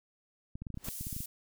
clicks, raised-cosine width 5 ms, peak -28 dBFS, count 12, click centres 0.555 / 0.62 / 0.668 / 0.703 / 0.743 / 0.774 / 0.885 / 1.01 / 1.069 / 1.128 / 1.165 / 1.205 s
pink noise with exponential growth, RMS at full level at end -40 dBFS, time 0.75-0.89 s, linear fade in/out 0 ms, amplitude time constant 29 ms
pink high-pass noise, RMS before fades -42 dBFS, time 0.84-1.26 s, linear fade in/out 5 ms, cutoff 9800 Hz, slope 12 dB/octave
effects none

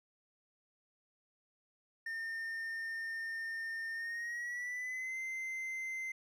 triangle tone with pitch glide, 1816 to 2074 Hz, A#6 to C7, -46 to -16 cents, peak -36 dBFS, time 2.06-6.12 s, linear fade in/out 5 ms, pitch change +230 cents, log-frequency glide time 3.93-5.18 s, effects none

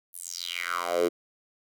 10% pulse tone with high-pass filter sweep, 87.31 Hz, F2, in tune, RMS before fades -30 dBFS, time 0.13-1.09 s, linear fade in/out 20 ms, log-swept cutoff 12000 to 350 Hz, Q 4.9, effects none

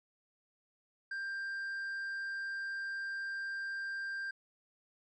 sine tone with tanh clipping, 1586 Hz, G6, 20 cents sharp, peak -37 dBFS, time 1.11-4.31 s, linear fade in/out 5 ms, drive 4 dB, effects MP3 96 kbps

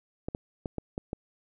clicks, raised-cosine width 2 ms, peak -19 dBFS, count 6, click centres 0.285 / 0.349 / 0.658 / 0.783 / 0.979 / 1.131 s, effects none

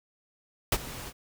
pink noise with ADSR envelope, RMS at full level -22 dBFS, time 0.72-1.13 s, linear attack 3 ms, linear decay 47 ms, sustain -18 dB, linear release 51 ms, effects none

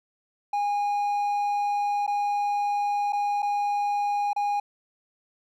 triangle tone with dropouts, 819 Hz, G#5, 24 cents flat, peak -21 dBFS, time 0.53-4.6 s, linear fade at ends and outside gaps 5 ms, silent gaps 2.066-2.076 / 3.124-3.13 / 3.422-3.427 / 4.332-4.362 s, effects none

